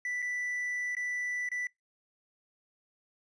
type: tone with dropouts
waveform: triangle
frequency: 1975.5 Hz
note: B6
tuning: in tune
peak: -30 dBFS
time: 0.05-1.67 s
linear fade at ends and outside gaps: 2 ms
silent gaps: 0.221-0.224 / 0.951-0.967 / 1.489-1.516 s
effects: noise-tail reverb RT60 0.2 s tail -26 dB re dry + resampled to 22050 Hz